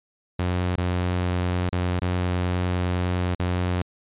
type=tone with dropouts; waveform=sawtooth; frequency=89.8 Hz; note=F2; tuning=49 cents sharp; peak=-18 dBFS; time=0.39-3.82 s; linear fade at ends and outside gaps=5 ms; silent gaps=0.759-0.777 / 1.693-1.726 / 1.997-2.018 / 3.349-3.396 s; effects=resampled to 8000 Hz